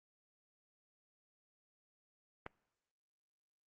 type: click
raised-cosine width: 0.5 ms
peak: -28 dBFS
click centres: 2.464 s
effects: noise-tail reverb RT60 1.0 s tail -23 dB re dry + Opus 32 kbps